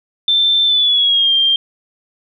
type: tone with pitch glide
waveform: sine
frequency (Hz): 3554 to 3185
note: A7 to G7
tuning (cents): +17 to +27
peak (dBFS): -10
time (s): 0.28-1.56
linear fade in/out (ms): 2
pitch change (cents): -190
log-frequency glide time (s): 0.65-1.33
effects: none